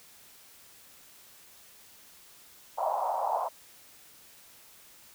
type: band-pass noise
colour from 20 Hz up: white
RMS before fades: -30 dBFS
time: 2.77-3.49 s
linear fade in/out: 20 ms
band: 620 to 960 Hz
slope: 48 dB/octave
effects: white hiss -55 dBFS RMS until 5.14 s